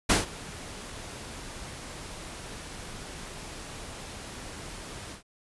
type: noise with ADSR envelope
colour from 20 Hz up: pink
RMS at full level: -20 dBFS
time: 0.09-5.23 s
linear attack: 11 ms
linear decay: 150 ms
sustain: -21 dB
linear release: 110 ms
effects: resampled to 24000 Hz